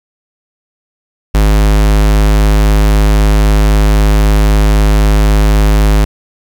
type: tone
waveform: square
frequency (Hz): 51.91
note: G#1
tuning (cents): 0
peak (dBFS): -6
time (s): 1.34-6.05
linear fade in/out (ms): 10
effects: 7-bit